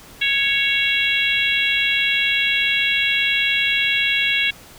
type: harmonic tone with a mistuned harmonic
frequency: 554.4 Hz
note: C#5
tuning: in tune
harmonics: 3 / 4 / 5 / 6 / 7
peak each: -25 / -21 / -21 / -22 / -28 dBFS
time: 0.21-4.51 s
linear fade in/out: 10 ms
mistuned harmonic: 5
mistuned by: -17 cents
effects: pink hiss -43 dBFS RMS until 4.78 s